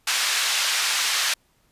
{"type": "band-pass noise", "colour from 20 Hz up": "white", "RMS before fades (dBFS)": -23, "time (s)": [0.07, 1.34], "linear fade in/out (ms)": 5, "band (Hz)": [1200, 5500], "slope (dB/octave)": 12, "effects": ["pink hiss -64 dBFS RMS until 1.71 s", "resampled to 32000 Hz"]}